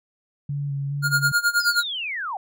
sine tone with vibrato, 141.2 Hz, C#3, 32 cents sharp, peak -24 dBFS, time 0.49-1.32 s, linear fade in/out 5 ms, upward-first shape square, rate 2.4 Hz, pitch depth 19 cents each way
square tone with tremolo, 1418 Hz, F6, 26 cents sharp, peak -16 dBFS, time 1.02-1.84 s, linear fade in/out 50 ms, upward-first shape sine, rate 9.4 Hz, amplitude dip 90%
sine linear sweep, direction down, 5150 to 712 Hz, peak -26 dBFS, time 1.6-2.37 s, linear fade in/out 2 ms
effects none

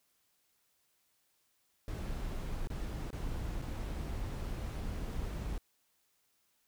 brown noise with dropouts, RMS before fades -38 dBFS, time 1.88-5.58 s, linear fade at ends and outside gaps 1 ms, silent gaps 2.673-2.701 / 3.105-3.129 / 3.617-3.621 s, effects white hiss -75 dBFS RMS until 6.67 s

